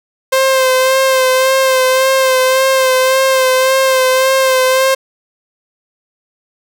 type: tone with vibrato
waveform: sawtooth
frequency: 523.3 Hz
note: C5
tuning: in tune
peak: -5 dBFS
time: 0.32-4.95 s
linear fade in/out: 10 ms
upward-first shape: sine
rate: 1.8 Hz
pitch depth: 28 cents each way
effects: none